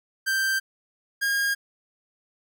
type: tone pair in turn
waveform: 45% pulse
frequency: 1568 / 1624.5 Hz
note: G6 / G#6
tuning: 0 / -39 cents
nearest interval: minor second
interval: 61 cents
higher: second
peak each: -22 dBFS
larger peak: neither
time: 0.26-0.6 / 1.21-1.55 s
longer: neither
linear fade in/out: 20 ms
effects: none